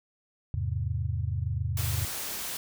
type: chord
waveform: sine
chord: E augmented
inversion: none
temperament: equal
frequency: 82.41 / 103.83 / 130.81 Hz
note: E2 / G#2 / B#2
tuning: 0 / 0 / 0 cents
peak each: -31 / -31 / -33 dBFS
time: 0.54-2.05 s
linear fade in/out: 0 ms
type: noise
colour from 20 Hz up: white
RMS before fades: -35 dBFS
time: 1.77-2.57 s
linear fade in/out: 2 ms
effects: none